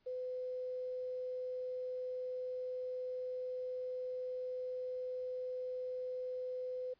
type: tone with quantisation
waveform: sine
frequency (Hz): 506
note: B4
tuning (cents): +42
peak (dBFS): -38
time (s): 0.06-6.94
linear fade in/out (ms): 10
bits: 11
effects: pink hiss -75 dBFS RMS until 6.99 s + resampled to 11025 Hz